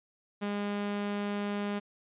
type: tone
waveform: sawtooth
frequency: 204.2 Hz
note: G#3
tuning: 29 cents flat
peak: -27 dBFS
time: 0.41-1.8 s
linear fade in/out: 20 ms
effects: resampled to 8000 Hz